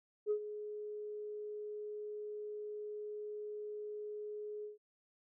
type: tone with ADSR envelope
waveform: sine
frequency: 420.4 Hz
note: G#4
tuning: 21 cents sharp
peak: -28 dBFS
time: 0.26-4.78 s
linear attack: 47 ms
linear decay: 81 ms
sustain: -13 dB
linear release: 140 ms
effects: tanh soft clip ceiling -26 dBFS